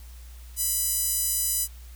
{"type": "tone with high-pass filter", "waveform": "5% pulse", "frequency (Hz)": 995, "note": "B5", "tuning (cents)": 13, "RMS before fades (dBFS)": -26, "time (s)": [0.56, 1.68], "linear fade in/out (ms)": 50, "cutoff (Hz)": 8700, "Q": 0.61, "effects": ["added 60 Hz sine -41 dBFS peak until 1.95 s", "white hiss -54 dBFS RMS until 1.95 s"]}